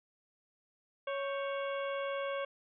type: harmonic tone with a mistuned harmonic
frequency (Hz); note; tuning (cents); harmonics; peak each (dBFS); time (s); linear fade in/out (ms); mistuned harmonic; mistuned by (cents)
554.4; C#5; 0; 1 / 2 / 3 / 4 / 5 / 6; -35 / -41 / -45 / -47 / -49 / -51; 1.07-2.45; 5; 3; -100
effects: none